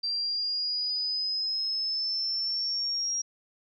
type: exponential sweep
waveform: sine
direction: up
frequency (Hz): 4699 to 5650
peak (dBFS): -27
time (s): 0.03-3.22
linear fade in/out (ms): 10
effects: none